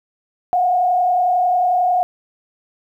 sine tone with frequency modulation, 722 Hz, F#5, 43 cents flat, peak -13 dBFS, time 0.53-2.03 s, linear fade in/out 0 ms, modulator 31.1 Hz, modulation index 0.7, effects 9-bit

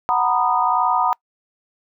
sine chord, B major seventh, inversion second, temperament just, 740.8 / 926 / 987.8 / 1234.7 Hz, F#5 / A#5 / B5 / D#6, +2 / -12 / 0 / -14 cents, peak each -21 dBFS, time 0.09-1.13 s, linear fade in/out 0 ms, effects noise-tail reverb RT60 0.1 s tail -26 dB re dry

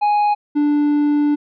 triangle tone pair in turn, 830.6 / 293.7 Hz, G#5 / D4, 0 / 0 cents, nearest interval octave + tritone, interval 1800 cents, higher first, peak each -11 dBFS, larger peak neither, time 0.01-0.35 / 0.55-1.36 s, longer second, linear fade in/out 20 ms, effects resampled to 11025 Hz

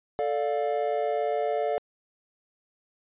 triangle chord, D minor, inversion second, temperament just, 440.5 / 587.3 / 704.8 Hz, A4 / D5 / F5, +2 / 0 / +16 cents, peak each -27 dBFS, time 0.19-1.78 s, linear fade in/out 0 ms, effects resampled to 8000 Hz

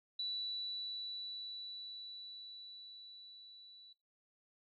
sine tone with level ramp, 3951 Hz, B7, in tune, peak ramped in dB -36 to -55 dBFS, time 0.19-3.93 s, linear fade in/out 5 ms, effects noise-tail reverb RT60 0.3 s tail -19 dB re dry

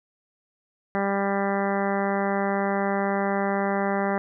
harmonic tone, 198 Hz, G3, 18 cents sharp, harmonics 1 / 2 / 3 / 4 / 5 / 6 / 7 / 8 / 9 / 10, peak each -27 / -29 / -29 / -29 / -35 / -35 / -37 / -37 / -37 / -37 dBFS, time 0.95-4.18 s, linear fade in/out 0 ms, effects none

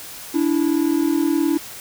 triangle tone pair together, 290.4 / 329.6 Hz, D4 / E4, -19 / 0 cents, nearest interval major second, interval 219 cents, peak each -17 dBFS, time 0.34-1.58 s, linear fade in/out 10 ms, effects white hiss -36 dBFS RMS until 1.8 s

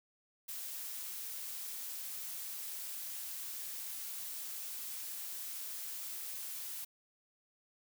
blue noise, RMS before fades -43 dBFS, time 0.48-6.85 s, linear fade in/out 10 ms, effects none

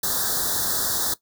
white band-stop noise, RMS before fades -24 dBFS, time 0.03-1.14 s, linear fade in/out 5 ms, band 1800 to 3500 Hz, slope 96 dB/octave, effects noise-tail reverb RT60 0.1 s tail -17 dB re dry

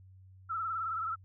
sine tone with vibrato, 1318.5 Hz, E6, in tune, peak -32 dBFS, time 0.49-1.16 s, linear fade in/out 20 ms, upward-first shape triangle, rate 19 Hz, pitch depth 84 cents each way, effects added 94 Hz sine -53 dBFS peak until 1.24 s

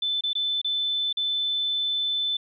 sine tone with dropouts, 3520 Hz, A7, in tune, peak -23 dBFS, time 0.02-2.37 s, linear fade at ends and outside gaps 5 ms, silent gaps 0.209-0.236 / 0.332-0.352 / 0.616-0.645 / 1.128-1.17 s, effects none

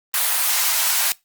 white high-pass noise, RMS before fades -19 dBFS, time 0.14-1.12 s, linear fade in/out 0 ms, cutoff 710 Hz, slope 24 dB/octave, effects noise-tail reverb RT60 0.2 s tail -22 dB re dry + Opus 32 kbps

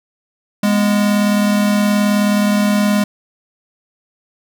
square tone pair together, 205.9 / 244.9 Hz, G#3 / B3, -15 / -14 cents, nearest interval minor third, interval 301 cents, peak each -13 / -22 dBFS, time 0.63-3.04 s, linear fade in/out 5 ms, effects none

